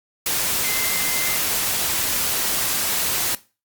sine tone in noise, 2077 Hz, C7, 13 cents flat, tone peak -30 dBFS, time 0.64-1.37 s, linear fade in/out 2 ms, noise white, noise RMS -22 dBFS, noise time 0.26-3.35 s, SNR -11 dB, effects noise-tail reverb RT60 0.3 s tail -18 dB re dry + Opus 48 kbps

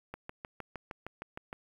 click train, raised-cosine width 0.5 ms, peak -25 dBFS, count 10, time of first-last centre 0.14-1.529 s, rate 6.48 Hz, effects 9-bit

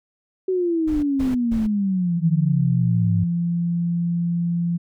sine exponential sweep, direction down, 380 to 100 Hz, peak -18 dBFS, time 0.48-3.24 s, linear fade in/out 5 ms
brown noise bursts, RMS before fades -30 dBFS, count 3, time 0.87-1.67 s, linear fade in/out 10 ms, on 160 ms, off 160 ms
sine tone, 171.5 Hz, F3, 31 cents flat, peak -19 dBFS, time 2.17-4.78 s, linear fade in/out 20 ms
effects none

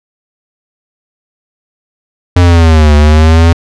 square linear two-way sweep, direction down then up, 90 to 73.42 to 84.7 Hz, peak -3 dBFS, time 2.36-3.53 s, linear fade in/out 5 ms, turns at 2.95 s, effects low-pass 6000 Hz 12 dB/octave

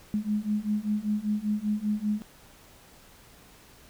sine beating tone pair, 207.7 / 212.8 Hz, G#3 / G#3, 0 / +42 cents, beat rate 5.1 Hz, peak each -29 / -28 dBFS, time 0.14-2.22 s, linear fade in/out 0 ms, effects pink hiss -54 dBFS RMS until 3.89 s

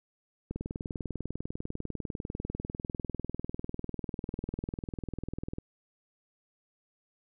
click train, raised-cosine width 3 ms, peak -22 dBFS, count 103, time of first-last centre 0.51-5.585 s, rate 20.1 Hz, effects none

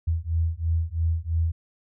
sine beating tone pair, 80.9 / 83.9 Hz, E2 / E2, -32 / +31 cents, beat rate 3 Hz, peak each -25 dBFS, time 0.07-1.52 s, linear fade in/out 10 ms, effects none

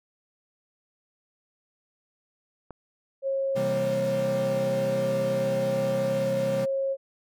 click, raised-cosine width 1 ms, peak -26 dBFS, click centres 2.707 s
sine tone, 542 Hz, C#5, 39 cents flat, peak -24 dBFS, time 3.22-6.97 s, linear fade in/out 50 ms
40% pulse chord, C dominant seventh, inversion none, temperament equal, 130.81 / 164.81 / 196 / 233.1 Hz, C3 / E3 / G3 / Bb3, 0 / 0 / 0 / 0 cents, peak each -33 / -36 / -33 / -37 dBFS, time 3.55-6.66 s, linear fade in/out 20 ms
effects none

